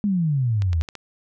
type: exponential sweep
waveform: sine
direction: down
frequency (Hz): 212 to 76.7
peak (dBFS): -18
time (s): 0.04-0.82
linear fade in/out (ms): 0
type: clicks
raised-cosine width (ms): 0.2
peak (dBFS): -18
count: 5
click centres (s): 0.621 / 0.731 / 0.812 / 0.888 / 0.953
effects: none